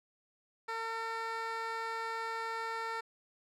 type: tone with band-pass filter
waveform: 15% pulse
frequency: 452.8 Hz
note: A4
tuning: 50 cents sharp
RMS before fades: -38 dBFS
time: 0.68-3.01 s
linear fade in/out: 10 ms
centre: 1400 Hz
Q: 0.64
effects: none